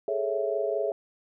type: chord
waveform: sine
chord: A major seventh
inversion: third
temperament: equal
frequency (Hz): 415.3 / 440 / 554.4 / 659.3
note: G#4 / A4 / C#5 / E5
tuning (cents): 0 / 0 / 0 / 0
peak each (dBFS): -30 / -33 / -31 / -30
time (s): 0.08-0.92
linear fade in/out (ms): 2
effects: none